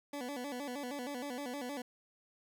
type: tone with vibrato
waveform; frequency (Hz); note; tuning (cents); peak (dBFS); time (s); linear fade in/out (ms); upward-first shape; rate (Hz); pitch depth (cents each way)
20% pulse; 266.2; C4; +30; -34; 0.13-1.82; 5; square; 6.4; 130
effects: none